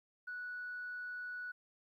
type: tone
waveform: sine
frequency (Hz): 1474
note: F#6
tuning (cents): -7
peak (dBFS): -40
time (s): 0.27-1.52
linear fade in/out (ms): 10
effects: tanh soft clip ceiling -36 dBFS + 13-bit